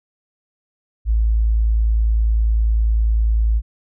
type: tone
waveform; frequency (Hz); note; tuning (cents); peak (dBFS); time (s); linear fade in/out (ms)
sine; 55; A1; 0; -13; 1.05-3.62; 50
effects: none